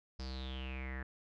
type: tone with low-pass filter sweep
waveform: square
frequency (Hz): 65.3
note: C2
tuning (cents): -3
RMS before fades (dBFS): -42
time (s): 0.19-1.03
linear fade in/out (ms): 5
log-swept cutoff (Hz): 5100 to 1700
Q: 9.7
effects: none